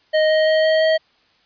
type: tone with pitch steps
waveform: square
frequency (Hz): 622.3 / 625.9 / 629.5 / 633.2 / 636.8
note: D#5 / D#5 / D#5 / D#5 / D#5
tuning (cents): 0 / +10 / +20 / +30 / +40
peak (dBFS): -14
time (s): 0.13-0.98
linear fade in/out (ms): 20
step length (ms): 170
effects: white hiss -58 dBFS RMS until 1.45 s + resampled to 11025 Hz